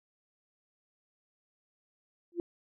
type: tone with exponential growth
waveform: sine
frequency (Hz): 345.6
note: F4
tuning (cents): -18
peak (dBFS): -25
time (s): 2.32-2.4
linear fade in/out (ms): 1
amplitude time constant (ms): 16
effects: none